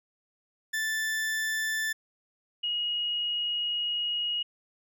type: tone pair in turn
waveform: 40% pulse / sine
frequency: 1760 / 2888 Hz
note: A6 / F#7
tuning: 0 / -43 cents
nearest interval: major sixth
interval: 857 cents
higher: second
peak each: -27 dBFS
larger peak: neither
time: 0.73-1.93 / 2.63-4.43 s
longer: second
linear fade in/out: 10 ms
effects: none